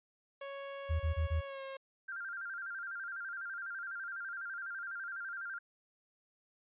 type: tone with pitch glide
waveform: sawtooth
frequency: 554.4 to 538.9 Hz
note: C#5 to C#5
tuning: 0 to -49 cents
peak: -38 dBFS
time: 0.41-1.77 s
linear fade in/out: 5 ms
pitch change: -49 cents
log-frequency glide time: 1.45-1.62 s
type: tone bursts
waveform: sine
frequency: 80.3 Hz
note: E2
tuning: 45 cents flat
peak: -29 dBFS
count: 4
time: 0.89-1.411 s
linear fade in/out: 20 ms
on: 110 ms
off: 27 ms
type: tone with vibrato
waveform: sine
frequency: 1480 Hz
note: F#6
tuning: in tune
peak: -39 dBFS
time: 2.08-5.59 s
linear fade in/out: 10 ms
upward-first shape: square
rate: 12 Hz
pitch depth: 98 cents each way
effects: resampled to 8000 Hz